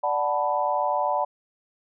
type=chord; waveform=sine; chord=B minor seventh; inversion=first; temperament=equal; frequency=587.3 / 740 / 880 / 987.8 Hz; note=D5 / F#5 / A5 / B5; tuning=0 / 0 / 0 / 0 cents; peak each=-27 dBFS; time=0.03-1.25 s; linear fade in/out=10 ms; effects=none